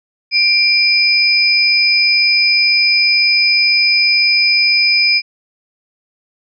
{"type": "tone pair together", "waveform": "sine", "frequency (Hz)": [2365, 5011], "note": ["D7", "D#8"], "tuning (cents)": [12, 11], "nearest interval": "octave + minor second", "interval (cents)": 1299, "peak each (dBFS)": -12, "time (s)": [0.31, 5.22], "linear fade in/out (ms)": 50, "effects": []}